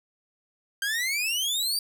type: exponential sweep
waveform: sawtooth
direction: up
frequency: 1568 to 4760 Hz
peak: -22 dBFS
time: 0.82-1.79 s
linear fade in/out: 2 ms
effects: none